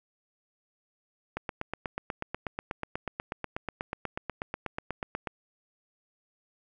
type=click train; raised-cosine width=0.5 ms; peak=-17 dBFS; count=33; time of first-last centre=1.37-5.272 s; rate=8.2 Hz; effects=none